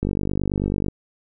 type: click train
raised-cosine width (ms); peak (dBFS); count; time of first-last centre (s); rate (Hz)
3; -10; 43; 0.03-0.884; 49.2
effects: none